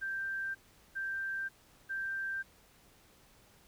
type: tone bursts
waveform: sine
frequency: 1574 Hz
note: G6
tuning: 7 cents sharp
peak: -34 dBFS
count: 3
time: 0.01-2.43 s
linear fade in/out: 20 ms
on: 540 ms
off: 400 ms
effects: pink hiss -63 dBFS RMS until 3.67 s